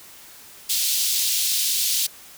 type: high-pass noise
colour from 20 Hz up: pink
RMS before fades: -22 dBFS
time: 0.69-2.07 s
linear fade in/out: 10 ms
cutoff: 3400 Hz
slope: 24 dB/octave
effects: white hiss -45 dBFS RMS until 2.37 s